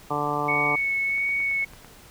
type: harmonic tone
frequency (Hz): 146.83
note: D3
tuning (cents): 0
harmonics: 1 / 2 / 3 / 4 / 5 / 6 / 7 / 8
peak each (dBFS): -34 / -33 / -32 / -34 / -31 / -30 / -33 / -29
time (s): 0.1-0.76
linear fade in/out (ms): 10
type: tone with vibrato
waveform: sine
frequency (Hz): 2217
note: C#7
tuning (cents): 0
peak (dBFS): -22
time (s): 0.48-1.65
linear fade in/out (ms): 10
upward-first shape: sine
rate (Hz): 1.5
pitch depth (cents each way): 13
type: click train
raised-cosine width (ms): 0.5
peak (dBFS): -30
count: 7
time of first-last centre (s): 1.18-1.847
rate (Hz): 9
effects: pink hiss -49 dBFS RMS until 2.1 s